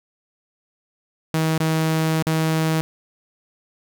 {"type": "tone with dropouts", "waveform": "sawtooth", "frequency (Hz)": 159.5, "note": "D#3", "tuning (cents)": 43, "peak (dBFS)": -14, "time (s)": [1.34, 2.81], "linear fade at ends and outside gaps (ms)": 0, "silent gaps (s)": [[1.579, 1.602], [2.225, 2.268]], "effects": []}